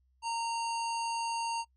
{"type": "harmonic tone", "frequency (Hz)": 923, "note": "A#5", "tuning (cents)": -17, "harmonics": [1, 3, 5, 7, 9, 10], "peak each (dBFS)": [-32, -41, -43, -47, -50, -52], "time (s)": [0.22, 1.65], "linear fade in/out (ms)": 50, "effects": ["noise-tail reverb RT60 0.1 s tail -24 dB re dry", "added 64 Hz sine -67 dBFS peak until 1.76 s"]}